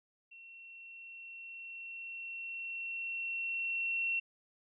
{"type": "tone with level ramp", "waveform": "sine", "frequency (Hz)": 2719, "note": "F7", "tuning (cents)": -47, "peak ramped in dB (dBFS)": [-51, -30], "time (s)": [0.31, 4.2], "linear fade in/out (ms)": 10, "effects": []}